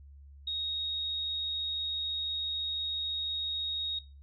sine tone, 3754 Hz, A#7, 11 cents sharp, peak -31 dBFS, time 0.47-3.99 s, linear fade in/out 5 ms, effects noise-tail reverb RT60 0.3 s tail -18 dB re dry + added 70 Hz sine -49 dBFS peak until 4.22 s

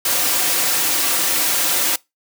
white noise with comb filter, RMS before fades -18 dBFS, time 0.05-1.96 s, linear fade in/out 5 ms, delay 4.7 ms, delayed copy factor -0.55, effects noise-tail reverb RT60 0.2 s tail -23 dB re dry + high-pass 200 Hz 12 dB/octave

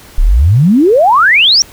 sine exponential sweep, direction up, 30 to 5820 Hz, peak -4 dBFS, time 0.18-1.62 s, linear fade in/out 0 ms, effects pink hiss -37 dBFS RMS until 1.72 s

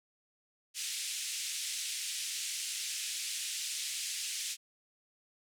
white band-pass noise, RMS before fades -38 dBFS, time 0.74-4.57 s, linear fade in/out 50 ms, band 2300 to 9200 Hz, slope 24 dB/octave, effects none

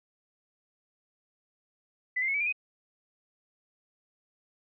sine tone with pitch steps, 2000 / 2092 / 2189 / 2289 / 2395 / 2505 Hz, B6 / C7 / C#7 / D7 / D7 / D#7, +21 / -1 / -22 / -45 / +33 / +11 cents, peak -26 dBFS, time 2.16-2.526 s, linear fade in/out 10 ms, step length 61 ms, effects none

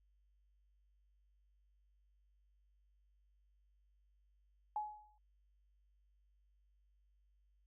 sine tone with exponential decay, 845 Hz, G#5, 30 cents sharp, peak -34 dBFS, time 4.76-5.18 s, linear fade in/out 2 ms, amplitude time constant 90 ms, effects added 50 Hz sine -70 dBFS peak until 7.66 s

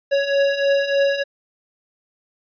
square beating tone pair, 555 / 558.3 Hz, C#5 / C#5, +2 / +12 cents, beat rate 3.3 Hz, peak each -23 / -18 dBFS, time 0.11-1.24 s, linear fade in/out 20 ms, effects resampled to 11025 Hz

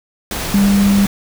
sine tone in noise, 199.8 Hz, G3, 33 cents sharp, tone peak -9 dBFS, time 0.54-1.06 s, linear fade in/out 2 ms, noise pink, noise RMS -22 dBFS, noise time 0.31-1.07 s, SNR +10 dB, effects none

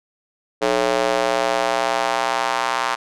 square tone with high-pass filter sweep, 61.1 Hz, B1, 18 cents flat, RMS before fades -20 dBFS, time 0.61-2.96 s, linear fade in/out 20 ms, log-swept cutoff 470 to 1000 Hz, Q 2.1, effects low-pass 7000 Hz 12 dB/octave

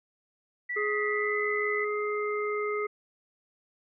sine tone with pitch glide, 1959 to 2008 Hz, B6 to B6, -15 to +28 cents, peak -30 dBFS, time 0.69-1.85 s, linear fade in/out 10 ms, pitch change +43 cents, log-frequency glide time 1.07-1.37 s
harmonic tone, 418.7 Hz, G#4, 14 cents sharp, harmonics 1 / 3 / 5, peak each -29 / -34 / -36 dBFS, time 0.76-2.87 s, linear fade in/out 10 ms
effects none

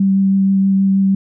sine tone with vibrato, 194.1 Hz, G3, 17 cents flat, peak -10 dBFS, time 0-1.15 s, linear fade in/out 5 ms, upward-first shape triangle, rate 6.3 Hz, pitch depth 12 cents each way, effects none

